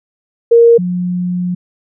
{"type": "tone pair in turn", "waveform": "sine", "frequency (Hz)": [466.6, 178.97], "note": ["A#4", "F3"], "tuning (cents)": [2, 43], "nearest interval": "octave + perfect fourth", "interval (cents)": 1659, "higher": "first", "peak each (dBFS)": [-3, -14], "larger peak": "first", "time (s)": [[0.51, 0.78], [0.78, 1.55]], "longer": "second", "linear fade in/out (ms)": 10, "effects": []}